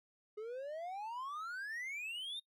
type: exponential sweep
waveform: triangle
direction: up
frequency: 415.3 to 3729 Hz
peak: -39 dBFS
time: 0.37-2.4 s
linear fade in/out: 10 ms
effects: noise-tail reverb RT60 0.1 s tail -21 dB re dry